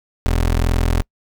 25% pulse tone, 42 Hz, E1, 33 cents sharp, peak -11 dBFS, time 0.26-1.02 s, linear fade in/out 0 ms, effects noise-tail reverb RT60 0.1 s tail -26 dB re dry

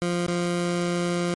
20% pulse tone with dropouts, 174.61 Hz, F3, in tune, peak -18 dBFS, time 0.02-1.34 s, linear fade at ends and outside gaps 0 ms, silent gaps 0.266-0.283 s, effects MP3 48 kbps

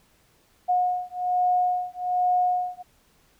sine beating tone pair, 723 / 724.2 Hz, F#5 / F#5, -40 / -37 cents, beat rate 1.2 Hz, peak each -24 / -24 dBFS, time 0.68-2.83 s, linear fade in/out 20 ms, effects pink hiss -62 dBFS RMS until 3.39 s

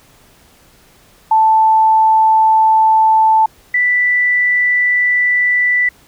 sine tone pair in turn, 880 / 1975.5 Hz, A5 / B6, 0 / 0 cents, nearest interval octave + major second, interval 1400 cents, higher second, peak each -7 / -10 dBFS, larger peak first, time 1.31-3.46 / 3.74-5.89 s, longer neither, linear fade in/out 5 ms, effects pink hiss -48 dBFS RMS until 6.07 s

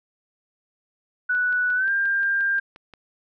sine tone with pitch glide, 1480 to 1595.4 Hz, F#6 to G6, 0 to +30 cents, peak -19 dBFS, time 1.29-2.6 s, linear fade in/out 10 ms, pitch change +130 cents, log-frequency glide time 1.75-1.9 s
click train, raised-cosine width 0.3 ms, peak -28 dBFS, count 10, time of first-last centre 1.35-2.937 s, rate 5.67 Hz
effects none

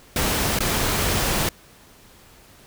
pink noise with dropouts, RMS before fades -22 dBFS, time 0.16-1.49 s, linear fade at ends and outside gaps 2 ms, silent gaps 0.589-0.604 s, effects pink hiss -50 dBFS RMS until 2.66 s

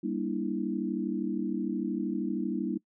sine chord, E half-diminished seventh, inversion first, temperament just, 197.78 / 237.3 / 296.7 / 329.6 Hz, G3 / Bb3 / D4 / E4, +16 / +31 / +18 / 0 cents, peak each -34 dBFS, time 0.03-2.78 s, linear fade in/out 10 ms, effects noise-tail reverb RT60 0.1 s tail -22 dB re dry

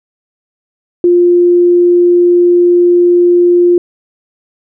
sine tone, 351.2 Hz, F4, 10 cents sharp, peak -4 dBFS, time 1.04-3.78 s, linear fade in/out 2 ms, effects none

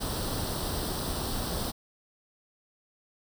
pink noise with comb filter, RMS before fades -32 dBFS, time 0-1.72 s, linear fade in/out 20 ms, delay 0.22 ms, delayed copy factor +0.7, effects none

